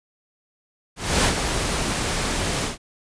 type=noise with ADSR envelope; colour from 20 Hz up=pink; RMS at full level=-17 dBFS; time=0.96-2.78 s; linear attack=290 ms; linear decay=80 ms; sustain=-7 dB; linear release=140 ms; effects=resampled to 22050 Hz